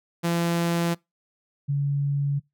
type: tone pair in turn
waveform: sawtooth / sine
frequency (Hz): 170 / 141.68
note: F3 / C#3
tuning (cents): -46 / +38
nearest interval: minor third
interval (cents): 316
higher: first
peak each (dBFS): -18 / -21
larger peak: first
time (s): 0.23-0.95 / 1.68-2.4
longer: neither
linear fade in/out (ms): 20
effects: noise-tail reverb RT60 0.2 s tail -24 dB re dry